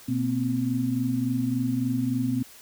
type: tone cluster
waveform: sine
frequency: 122.1 / 234.4 / 257.9 Hz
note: B2 / A#3 / C4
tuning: -19 / +10 / -25 cents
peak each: -29 / -30 / -25 dBFS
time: 0.08-2.43 s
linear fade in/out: 10 ms
effects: white hiss -49 dBFS RMS until 2.61 s

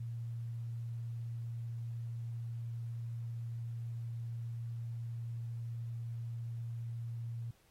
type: tone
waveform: sine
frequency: 116.54 Hz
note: A#2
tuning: in tune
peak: -38 dBFS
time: 0-7.51 s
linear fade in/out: 5 ms
effects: pink hiss -70 dBFS RMS until 7.7 s + AAC 48 kbps

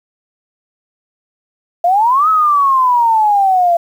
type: exponential two-way sweep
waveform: sine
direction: up then down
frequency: 675 to 1300 to 675 Hz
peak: -8 dBFS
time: 1.84-3.77 s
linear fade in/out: 5 ms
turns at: 2.29 s
effects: 7-bit

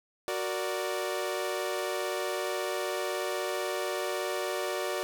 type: chord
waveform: sawtooth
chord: Gb augmented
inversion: none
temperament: equal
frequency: 370 / 466.2 / 587.3 Hz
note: Gb4 / Bb4 / D5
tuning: 0 / 0 / 0 cents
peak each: -30 / -33 / -30 dBFS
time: 0.28-5.03 s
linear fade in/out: 0 ms
effects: none

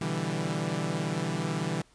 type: chord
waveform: sawtooth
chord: E minor seventh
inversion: second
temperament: equal with one note detuned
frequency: 124.55 / 146.83 / 164.81 / 196 Hz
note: B2 / D3 / E3 / G3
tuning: +15 / 0 / 0 / 0 cents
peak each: -34 / -30 / -28 / -31 dBFS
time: 0.01-1.82 s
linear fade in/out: 5 ms
effects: pink hiss -62 dBFS RMS until 1.94 s + resampled to 22050 Hz

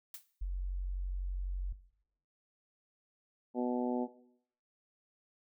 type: noise with exponential decay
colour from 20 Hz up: blue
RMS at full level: -41 dBFS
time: 0.14-0.26 s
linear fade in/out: 2 ms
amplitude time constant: 25 ms
type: tone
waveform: sine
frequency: 46 Hz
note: F#1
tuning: 9 cents flat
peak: -33 dBFS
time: 0.41-1.73 s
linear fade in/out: 10 ms
type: harmonic tone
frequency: 123.47 Hz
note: B2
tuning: in tune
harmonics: 2 / 3 / 4 / 5 / 6 / 7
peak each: -33 / -37 / -39 / -41 / -43 / -44 dBFS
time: 3.54-4.08 s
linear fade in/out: 50 ms
effects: noise-tail reverb RT60 0.7 s tail -17 dB re dry

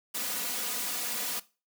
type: noise with comb filter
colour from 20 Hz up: white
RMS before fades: -33 dBFS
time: 0.14-1.4 s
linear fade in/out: 10 ms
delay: 4.1 ms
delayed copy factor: +0.75
effects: noise-tail reverb RT60 0.3 s tail -18 dB re dry + high-pass 150 Hz 12 dB/octave

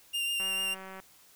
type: tone with vibrato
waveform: 45% pulse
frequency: 2794 Hz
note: F7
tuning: in tune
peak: -29 dBFS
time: 0.13-0.75 s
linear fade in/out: 20 ms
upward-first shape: triangle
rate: 6.7 Hz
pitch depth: 19 cents each way
type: click train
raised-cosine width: 0.5 ms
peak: -30 dBFS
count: 115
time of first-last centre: 0.4-1 s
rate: 190 Hz
effects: white hiss -59 dBFS RMS until 1.35 s

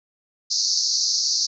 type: band-pass noise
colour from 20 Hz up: pink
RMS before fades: -22 dBFS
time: 0.5-1.47 s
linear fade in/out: 20 ms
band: 4300 to 6300 Hz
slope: 96 dB/octave
effects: none

